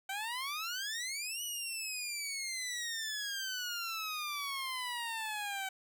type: exponential two-way sweep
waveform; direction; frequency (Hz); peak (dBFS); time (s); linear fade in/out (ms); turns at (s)
15% pulse; up then down; 760 to 2960 to 760; -30; 0.09-5.69; 5; 1.43
effects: none